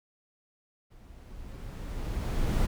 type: noise with level ramp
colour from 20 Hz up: brown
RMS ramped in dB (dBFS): -52 to -24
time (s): 0.9-2.67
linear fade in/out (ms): 20
effects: none